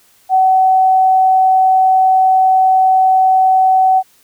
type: tone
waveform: sine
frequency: 755 Hz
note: F#5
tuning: 35 cents sharp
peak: -7 dBFS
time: 0.29-4.03 s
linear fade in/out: 50 ms
effects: white hiss -51 dBFS RMS until 4.23 s